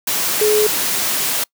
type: tone in noise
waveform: sine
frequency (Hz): 424.3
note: G#4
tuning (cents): +37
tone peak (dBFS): -12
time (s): 0.41-0.67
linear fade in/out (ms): 5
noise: white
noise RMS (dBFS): -19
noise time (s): 0.07-1.44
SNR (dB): +4
effects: noise-tail reverb RT60 0.1 s tail -26 dB re dry + high-pass 150 Hz 12 dB/octave